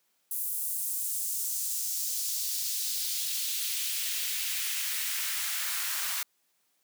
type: noise with high-pass filter sweep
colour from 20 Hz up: white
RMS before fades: -32 dBFS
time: 0.31-6.23 s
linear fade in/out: 2 ms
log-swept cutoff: 11000 to 1200 Hz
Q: 1.3
effects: white hiss -73 dBFS RMS until 6.83 s + high-pass 150 Hz 12 dB/octave